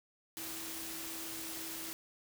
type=tone in noise; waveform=sine; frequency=326 Hz; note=E4; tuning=19 cents flat; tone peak=-49 dBFS; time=0.37-1.93 s; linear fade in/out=0 ms; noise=white; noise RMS=-43 dBFS; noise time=0.37-1.93 s; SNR=-9 dB; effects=none